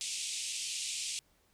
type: band-pass noise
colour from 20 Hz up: white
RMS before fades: -38 dBFS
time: 0.01-1.19 s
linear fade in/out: 0 ms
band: 2400 to 9000 Hz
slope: 48 dB/octave
effects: pink hiss -70 dBFS RMS until 1.53 s